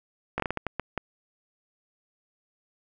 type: slowing click train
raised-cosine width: 0.5 ms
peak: -13 dBFS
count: 9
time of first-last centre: 0.38-0.977 s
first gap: 18 ms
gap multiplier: 1.39
effects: none